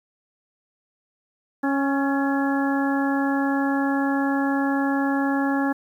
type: harmonic tone with a mistuned harmonic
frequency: 275.6 Hz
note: C#4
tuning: 10 cents flat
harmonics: 1 / 2 / 3 / 4 / 5 / 6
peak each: -21 / -31 / -28 / -34 / -34 / -30 dBFS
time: 1.63-5.73 s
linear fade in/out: 10 ms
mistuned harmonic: 6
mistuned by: +40 cents
effects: 9-bit